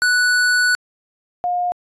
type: tone pair in turn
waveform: square / sine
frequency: 1480 / 712.7 Hz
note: F#6 / F5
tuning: 0 / +35 cents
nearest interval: octave + minor second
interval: 1265 cents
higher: first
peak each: -14 / -17 dBFS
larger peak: first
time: 0.02-0.75 / 1.44-1.72 s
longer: first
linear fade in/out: 0 ms
effects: resampled to 22050 Hz